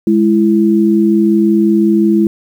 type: tone pair together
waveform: sine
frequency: 207.8 / 333.4 Hz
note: G#3 / E4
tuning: +1 / +20 cents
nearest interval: minor sixth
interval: 819 cents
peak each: -10 dBFS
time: 0.07-2.27 s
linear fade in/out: 2 ms
effects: 7-bit